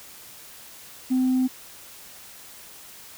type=tone; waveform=sine; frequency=256.8 Hz; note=C4; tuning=32 cents flat; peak=-17 dBFS; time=1.1-1.48 s; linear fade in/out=20 ms; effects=tanh soft clip ceiling -16 dBFS + white hiss -45 dBFS RMS until 3.17 s